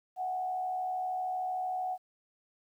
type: tone with frequency modulation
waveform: sine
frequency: 740 Hz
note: F#5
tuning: in tune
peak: -31 dBFS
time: 0.16-1.98 s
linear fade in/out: 50 ms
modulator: 73 Hz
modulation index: 0.36
effects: 11-bit